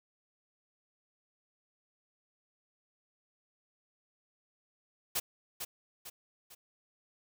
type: noise with echo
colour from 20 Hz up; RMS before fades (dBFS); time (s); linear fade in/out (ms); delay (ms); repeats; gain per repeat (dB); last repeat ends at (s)
white; -32; 5.15-5.2; 10; 450; 3; -7; 6.55
effects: none